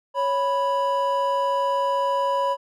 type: tone pair together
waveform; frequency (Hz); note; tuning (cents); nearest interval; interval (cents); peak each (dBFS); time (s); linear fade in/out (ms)
triangle; 554.4 / 987.8; C#5 / B5; 0 / 0; minor seventh; 1000; -22 / -20; 0.14-2.57; 50
effects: none